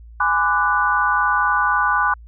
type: chord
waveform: sine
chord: G# half-diminished seventh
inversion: none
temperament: equal with one note detuned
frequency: 830.6 / 1010.9 / 1174.7 / 1480 Hz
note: G#5 / B5 / D6 / F#6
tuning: 0 / +40 / 0 / 0 cents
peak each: -23 / -21 / -20 / -19 dBFS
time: 0.2-2.14 s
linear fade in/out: 5 ms
effects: added 57 Hz sine -38 dBFS peak until 2.27 s